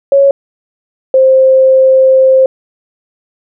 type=tone pair in turn; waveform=sine; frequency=554 / 525.9 Hz; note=C#5 / C5; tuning=-1 / +9 cents; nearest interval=minor second; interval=90 cents; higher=first; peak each=-3 dBFS; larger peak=neither; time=0.12-0.31 / 1.14-2.46 s; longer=second; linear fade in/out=2 ms; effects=none